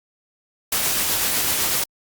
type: noise with tremolo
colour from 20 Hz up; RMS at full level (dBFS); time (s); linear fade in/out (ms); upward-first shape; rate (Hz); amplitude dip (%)
white; -20; 0.72-1.84; 5; sine; 8; 25
effects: Opus 48 kbps